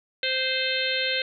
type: harmonic tone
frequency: 521 Hz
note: C5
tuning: 7 cents flat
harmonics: 1 / 3 / 4 / 5 / 6 / 7 / 8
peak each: -31 / -31 / -31 / -31 / -31 / -31 / -31 dBFS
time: 0.23-1.22 s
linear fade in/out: 2 ms
effects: none